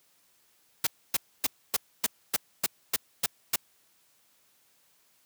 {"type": "noise bursts", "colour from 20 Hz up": "white", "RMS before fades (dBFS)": -25, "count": 10, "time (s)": [0.84, 3.56], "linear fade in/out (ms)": 5, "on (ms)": 29, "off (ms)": 270, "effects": ["white hiss -66 dBFS RMS until 5.25 s", "high-pass 80 Hz 12 dB/octave"]}